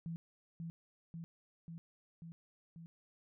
sine tone with echo, 166.2 Hz, E3, 15 cents sharp, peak -39 dBFS, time 0.06-0.16 s, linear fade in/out 0 ms, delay 540 ms, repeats 5, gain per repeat -2 dB, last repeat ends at 2.86 s, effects none

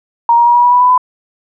sine tone with pitch steps, 937 / 946.2 / 955.6 / 965 / 974.5 / 984.2 / 993.9 / 1003.7 Hz, A#5 / A#5 / A#5 / B5 / B5 / B5 / B5 / B5, +9 / +26 / +43 / -40 / -23 / -6 / +11 / +28 cents, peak -5 dBFS, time 0.29-0.978 s, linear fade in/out 2 ms, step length 86 ms, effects none

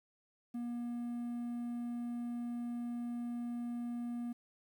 triangle tone, 239 Hz, A#3, 43 cents sharp, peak -35 dBFS, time 0.54-4.33 s, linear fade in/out 10 ms, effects 11-bit

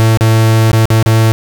45% pulse tone with dropouts, 111.7 Hz, A2, 27 cents sharp, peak -6 dBFS, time 0-1.32 s, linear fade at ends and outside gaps 0 ms, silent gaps 0.173-0.209 / 0.716-0.731 / 0.855-0.903 / 1.027-1.061 s, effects none

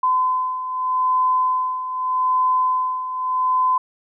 sine beating tone pair, 1019 / 1019.82 Hz, C6 / C6, -46 / -45 cents, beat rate 0.82 Hz, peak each -24 / -18 dBFS, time 0.03-3.78 s, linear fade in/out 5 ms, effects none

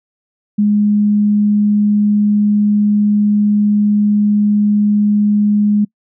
sine tone, 207.7 Hz, G#3, in tune, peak -9 dBFS, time 0.58-5.85 s, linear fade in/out 10 ms, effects noise-tail reverb RT60 0.1 s tail -26 dB re dry

